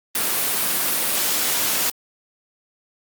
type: noise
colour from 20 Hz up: white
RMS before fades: -21 dBFS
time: 0.15-1.9 s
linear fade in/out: 2 ms
effects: high-pass 150 Hz 12 dB/octave + Opus 32 kbps